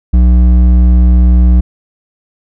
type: tone with hard clipping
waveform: sine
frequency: 61 Hz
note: B1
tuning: 21 cents flat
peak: -5 dBFS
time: 0.13-1.61 s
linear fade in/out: 10 ms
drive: 8 dB
effects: none